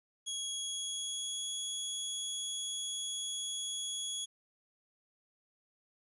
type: tone with pitch glide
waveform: 20% pulse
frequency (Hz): 3322 to 3351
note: G#7 to G#7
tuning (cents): 0 to +15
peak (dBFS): -30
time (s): 0.26-4.26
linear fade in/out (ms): 20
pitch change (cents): +15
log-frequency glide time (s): 0.53-1.51
effects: resampled to 24000 Hz + 12-bit